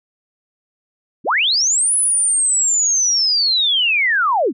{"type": "linear two-way sweep", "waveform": "sine", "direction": "up then down", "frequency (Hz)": [132.6, 10240, 192.7], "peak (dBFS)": -13, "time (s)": [1.24, 4.53], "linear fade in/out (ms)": 50, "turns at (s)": 1.95, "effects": []}